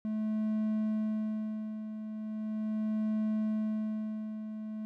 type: tone with tremolo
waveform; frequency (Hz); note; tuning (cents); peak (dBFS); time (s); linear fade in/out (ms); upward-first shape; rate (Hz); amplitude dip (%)
triangle; 216.1; A3; -31; -26; 0.05-4.85; 0; sine; 0.39; 65
effects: none